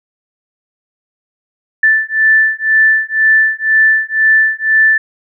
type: beating tone pair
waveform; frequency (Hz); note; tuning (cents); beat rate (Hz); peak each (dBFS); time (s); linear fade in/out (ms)
sine; 1760 / 1762; A6 / A6; 0 / +2; 2; -11 / -11; 1.83-4.98; 5
effects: none